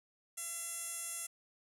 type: tone with band-pass filter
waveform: 15% pulse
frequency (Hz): 677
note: E5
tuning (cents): +46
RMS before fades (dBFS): -42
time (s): 0.37-1.27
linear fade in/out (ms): 10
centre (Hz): 9300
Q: 7.8
effects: none